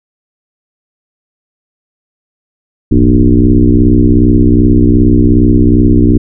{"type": "tone with frequency modulation", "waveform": "sine", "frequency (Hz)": 164.81, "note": "E3", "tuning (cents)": 0, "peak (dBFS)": -3, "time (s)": [2.91, 6.18], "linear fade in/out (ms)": 10, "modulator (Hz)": 62.6, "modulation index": 2.8, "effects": []}